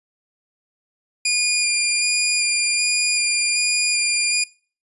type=tone with vibrato; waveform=15% pulse; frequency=2420 Hz; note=D#7; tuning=49 cents flat; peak=-10 dBFS; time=1.25-4.44 s; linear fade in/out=5 ms; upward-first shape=square; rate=1.3 Hz; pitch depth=11 cents each way; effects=noise-tail reverb RT60 0.4 s tail -22 dB re dry + resampled to 24000 Hz

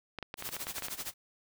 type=clicks; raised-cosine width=0.3 ms; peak=-22 dBFS; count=10; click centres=0.187 / 0.227 / 0.341 / 0.424 / 0.49 / 0.566 / 0.669 / 0.783 / 0.823 / 0.884 s
type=noise with tremolo; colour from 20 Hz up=white; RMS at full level=-37 dBFS; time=0.37-1.14 s; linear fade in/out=50 ms; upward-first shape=sine; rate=13 Hz; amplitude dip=85%
effects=none

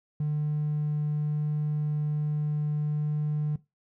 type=tone; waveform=triangle; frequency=149.9 Hz; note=D3; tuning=36 cents sharp; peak=-22 dBFS; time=0.2-3.56 s; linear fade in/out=5 ms; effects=noise-tail reverb RT60 0.2 s tail -19 dB re dry + tanh soft clip ceiling -21 dBFS

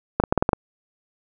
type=clicks; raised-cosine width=1 ms; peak=-3 dBFS; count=7; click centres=0.2 / 0.238 / 0.325 / 0.377 / 0.425 / 0.491 / 0.532 s; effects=none

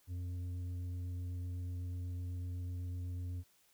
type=tone with tanh clipping; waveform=sine; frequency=89.2 Hz; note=F2; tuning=37 cents sharp; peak=-39 dBFS; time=0.07-3.44 s; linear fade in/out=50 ms; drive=6 dB; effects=white hiss -70 dBFS RMS until 3.73 s

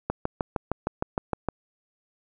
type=click train; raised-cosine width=1 ms; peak=-11 dBFS; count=10; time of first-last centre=0.1-1.487 s; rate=6.49 Hz; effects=none

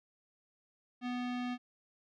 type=tone with low-pass filter; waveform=square; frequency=246.9 Hz; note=B3; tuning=in tune; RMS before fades=-37 dBFS; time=1.01-1.58 s; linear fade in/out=50 ms; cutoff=3200 Hz; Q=1.3; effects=none

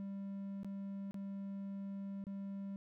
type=tone with dropouts; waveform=triangle; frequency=197.1 Hz; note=G3; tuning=10 cents sharp; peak=-39 dBFS; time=0-2.76 s; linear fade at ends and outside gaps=0 ms; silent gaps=0.632-0.646 / 1.11-1.143 / 2.24-2.268 s; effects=none

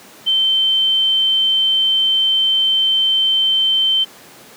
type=tone; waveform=sine; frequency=3100 Hz; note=G7; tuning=20 cents flat; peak=-12 dBFS; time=0.26-4.05 s; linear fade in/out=20 ms; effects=pink hiss -41 dBFS RMS until 4.56 s + high-pass 200 Hz 12 dB/octave

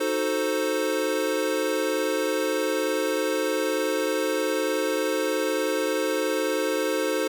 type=chord; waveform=square; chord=D# diminished seventh; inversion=none; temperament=equal; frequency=311.1 / 370 / 440 / 523.3 Hz; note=D#4 / F#4 / A4 / C5; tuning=0 / 0 / 0 / 0 cents; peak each=-30 / -32 / -29 / -28 dBFS; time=0-7.28 s; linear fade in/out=10 ms; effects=none

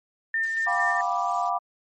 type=tone with tremolo; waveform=sine; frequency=1805 Hz; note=A6; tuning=44 cents sharp; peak=-22 dBFS; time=0.34-1.01 s; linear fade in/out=2 ms; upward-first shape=square; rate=4.4 Hz; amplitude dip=30%
type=noise; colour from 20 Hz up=violet; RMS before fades=-37 dBFS; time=0.43-1.49 s; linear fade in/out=5 ms
type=chord; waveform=sine; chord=G dominant seventh; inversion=third; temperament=just; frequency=705.6 / 784 / 980 / 1176 Hz; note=F5 / G5 / B5 / D6; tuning=+18 / 0 / -14 / +2 cents; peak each=-27 / -30 / -29 / -28 dBFS; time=0.66-1.59 s; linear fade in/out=20 ms
effects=MP3 32 kbps

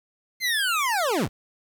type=linear sweep; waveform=25% pulse; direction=down; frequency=2116 to 43.65 Hz; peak=-18 dBFS; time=0.4-1.29 s; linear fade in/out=50 ms; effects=9-bit

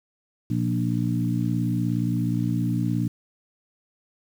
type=harmonic tone with a mistuned harmonic; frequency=59.2 Hz; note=A#1; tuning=27 cents sharp; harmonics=2 / 3 / 4 / 5; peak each=-25 / -27 / -28 / -29 dBFS; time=0.5-3.08 s; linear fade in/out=5 ms; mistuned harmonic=2; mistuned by=+30 cents; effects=8-bit

